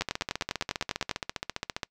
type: two click trains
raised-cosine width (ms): 0.2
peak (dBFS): -13 / -10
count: 28 / 12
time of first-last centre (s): 0.02-1.832 / 0.01-1.112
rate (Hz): 14.9 / 9.98
effects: noise-tail reverb RT60 0.1 s tail -25 dB re dry